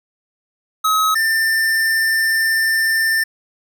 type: tone pair in turn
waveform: square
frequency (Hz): 1277 / 1790.9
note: D#6 / A6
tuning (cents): +45 / +30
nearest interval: tritone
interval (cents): 585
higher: second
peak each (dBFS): -14 / -15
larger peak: first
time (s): 0.84-1.15 / 1.15-3.24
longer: second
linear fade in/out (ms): 10
effects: none